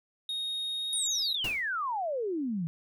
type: tone with pitch glide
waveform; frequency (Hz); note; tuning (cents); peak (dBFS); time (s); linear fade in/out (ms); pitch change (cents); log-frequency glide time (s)
triangle; 3729 to 3785; A#7 to A#7; 0 to +26; -30; 0.29-1.35; 2; +26; 0.79-1.14
type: exponential sweep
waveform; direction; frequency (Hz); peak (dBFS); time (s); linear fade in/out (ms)
sine; down; 9980 to 156.3; -29; 0.93-2.67; 0
type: noise with exponential decay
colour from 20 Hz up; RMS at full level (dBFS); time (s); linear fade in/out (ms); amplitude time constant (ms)
pink; -35; 1.44-1.7; 5; 56
effects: none